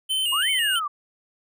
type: tone with vibrato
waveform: square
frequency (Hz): 2960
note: F#7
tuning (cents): 0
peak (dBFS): -22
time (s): 0.09-0.8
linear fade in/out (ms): 20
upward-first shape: square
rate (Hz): 3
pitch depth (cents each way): 65
type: exponential two-way sweep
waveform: sine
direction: up then down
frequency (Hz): 987.8 to 2271 to 1133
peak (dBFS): -24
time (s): 0.32-0.88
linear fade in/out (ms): 10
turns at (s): 0.5
effects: none